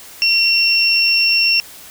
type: tone pair together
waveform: sine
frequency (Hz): 2733 / 5441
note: F7 / F8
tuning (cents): -38 / -46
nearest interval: octave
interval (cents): 1192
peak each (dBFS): -14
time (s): 0.22-1.6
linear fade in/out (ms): 0
effects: white hiss -38 dBFS RMS until 1.9 s